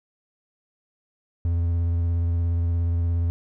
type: tone with vibrato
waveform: triangle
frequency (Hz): 85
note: F2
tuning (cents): -46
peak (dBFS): -18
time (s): 1.45-3.3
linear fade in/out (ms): 0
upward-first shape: square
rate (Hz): 17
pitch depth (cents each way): 18
effects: none